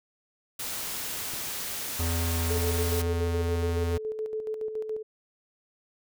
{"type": "noise", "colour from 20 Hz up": "white", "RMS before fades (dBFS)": -34, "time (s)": [0.59, 3.02], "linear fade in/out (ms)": 5}
{"type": "clicks", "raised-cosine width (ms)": 3, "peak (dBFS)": -30, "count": 2, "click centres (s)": [1.337, 2.581]}
{"type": "tone", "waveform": "square", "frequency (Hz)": 83.6, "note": "E2", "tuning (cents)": 25, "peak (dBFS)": -27, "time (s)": [1.99, 3.98], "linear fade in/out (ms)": 10}
{"type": "tone with tremolo", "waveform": "sine", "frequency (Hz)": 434.7, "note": "A4", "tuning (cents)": -21, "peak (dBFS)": -28, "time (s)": [2.5, 5.03], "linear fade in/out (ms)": 10, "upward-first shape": "square", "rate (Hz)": 7.1, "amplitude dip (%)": 50}
{"effects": []}